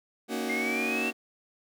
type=chord; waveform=sawtooth; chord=D# minor seventh; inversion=second; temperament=just; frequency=233.3 / 280 / 311.1 / 373.4 Hz; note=A#3 / C#4 / D#4 / F#4; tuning=+2 / +18 / 0 / +16 cents; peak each=-29 / -32 / -34 / -31 dBFS; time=0.28-1.13 s; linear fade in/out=50 ms
type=exponential sweep; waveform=sine; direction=up; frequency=2103 to 2719 Hz; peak=-29 dBFS; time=0.49-1.11 s; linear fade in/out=10 ms
effects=none